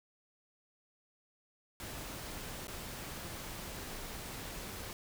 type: noise with dropouts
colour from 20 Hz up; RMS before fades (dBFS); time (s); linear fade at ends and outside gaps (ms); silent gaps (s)
pink; -44; 1.8-4.93; 1; 2.671-2.681
effects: none